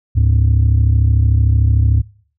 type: tone pair together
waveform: sine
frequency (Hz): 72.3 / 105.66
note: D2 / G#2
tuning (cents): -27 / +30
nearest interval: perfect fifth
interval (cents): 657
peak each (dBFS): -10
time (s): 0.15-2.02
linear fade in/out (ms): 20
effects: noise-tail reverb RT60 0.5 s tail -24 dB re dry + tanh soft clip ceiling -6 dBFS